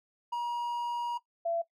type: tone pair in turn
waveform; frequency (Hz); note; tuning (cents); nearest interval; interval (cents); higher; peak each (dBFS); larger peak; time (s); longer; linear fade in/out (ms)
triangle / sine; 954 / 674.6; A#5 / E5; +40 / +40; tritone; 600; first; -28; neither; 0.32-1.18 / 1.45-1.62; first; 10
effects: noise-tail reverb RT60 0.1 s tail -17 dB re dry